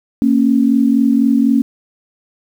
sine tone pair together, 230.5 / 274.5 Hz, A#3 / C#4, -19 / -17 cents, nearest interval minor third, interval 302 cents, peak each -12 dBFS, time 0.22-1.62 s, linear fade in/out 0 ms, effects 7-bit

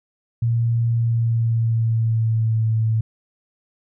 sine tone with pitch glide, 116.54 to 111.28 Hz, A#2 to A2, 0 to +20 cents, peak -16 dBFS, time 0.42-3.01 s, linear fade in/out 5 ms, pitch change -80 cents, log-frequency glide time 0.9-2.66 s, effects none

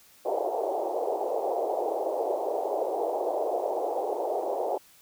white band-pass noise, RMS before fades -29 dBFS, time 0.25-4.78 s, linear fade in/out 10 ms, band 370 to 790 Hz, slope 48 dB/octave, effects white hiss -57 dBFS RMS until 5.01 s

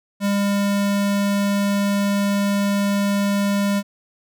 square tone, 201.1 Hz, G3, 44 cents sharp, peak -18 dBFS, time 0.2-3.83 s, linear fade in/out 50 ms, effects none

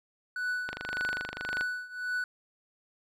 triangle tone with tremolo, 1485 Hz, F#6, 6 cents sharp, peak -26 dBFS, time 0.36-2.24 s, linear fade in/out 2 ms, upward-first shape triangle, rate 1.8 Hz, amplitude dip 90%
click train, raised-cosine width 0.3 ms, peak -18 dBFS, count 24, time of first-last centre 0.69-1.61 s, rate 25 Hz
effects none

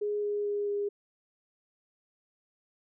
sine tone with pitch steps, 415.3 / 412.7 / 410.1 / 407.5 Hz, G#4 / G#4 / G#4 / G#4, 0 / -11 / -22 / -33 cents, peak -28 dBFS, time 0.01-0.89 s, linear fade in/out 10 ms, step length 220 ms, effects none

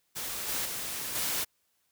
white noise with level steps, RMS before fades -36 / -32 / -36 / -31 dBFS, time 0.15-1.45 s, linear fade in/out 20 ms, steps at 0.48 / 0.65 / 1.15 s, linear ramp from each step 5 ms, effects white hiss -74 dBFS RMS until 1.91 s

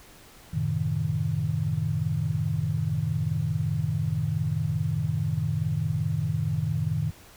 sine chord, F# diminished seventh, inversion none, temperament equal, 92.5 / 110 / 130.81 / 155.56 Hz, F#2 / A2 / C3 / Eb3, 0 / 0 / 0 / 0 cents, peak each -32 / -30 / -31 / -27 dBFS, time 0.53-7.11 s, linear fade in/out 10 ms, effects pink hiss -51 dBFS RMS until 7.36 s

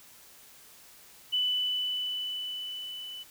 sine tone with level ramp, 2989 Hz, F#7, 17 cents sharp, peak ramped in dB -24 to -39 dBFS, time 1.32-3.24 s, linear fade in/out 20 ms, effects white hiss -54 dBFS RMS until 3.3 s

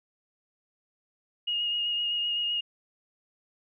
sine tone with vibrato, 2863 Hz, F7, 42 cents sharp, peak -26 dBFS, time 1.47-2.61 s, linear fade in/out 10 ms, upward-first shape sine, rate 7.8 Hz, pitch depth 17 cents each way, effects none

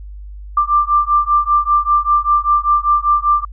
sine beating tone pair, 1181 / 1186.1 Hz, D6 / D6, +9 / +17 cents, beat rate 5.1 Hz, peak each -14 dBFS, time 0.57-3.45 s, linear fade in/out 5 ms, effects added 50 Hz sine -29 dBFS peak until 3.52 s

